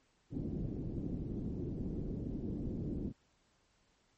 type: low-pass noise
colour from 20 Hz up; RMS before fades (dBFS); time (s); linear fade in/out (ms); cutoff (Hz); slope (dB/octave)
white; -39; 0.3-3.13; 50; 310; 24
effects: pink hiss -73 dBFS RMS until 4.17 s + MP3 32 kbps